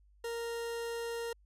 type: tone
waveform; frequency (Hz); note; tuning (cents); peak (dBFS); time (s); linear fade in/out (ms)
40% pulse; 465.4; A#4; -3; -35; 0.24-1.33; 5
effects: added 50 Hz sine -61 dBFS peak until 1.45 s + resampled to 32000 Hz